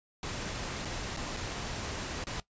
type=noise with dropouts; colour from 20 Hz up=pink; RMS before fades=-37 dBFS; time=0.23-2.4 s; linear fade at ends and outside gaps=1 ms; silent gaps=0.85-0.854 / 1.165-1.171 / 1.366-1.37 / 2.24-2.269 s; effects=noise-tail reverb RT60 0.1 s tail -18 dB re dry + resampled to 16000 Hz